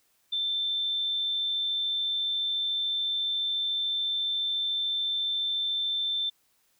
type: tone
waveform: sine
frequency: 3553 Hz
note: A7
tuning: 16 cents sharp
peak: -26 dBFS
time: 0.32-6.3 s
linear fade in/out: 10 ms
effects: white hiss -69 dBFS RMS until 6.79 s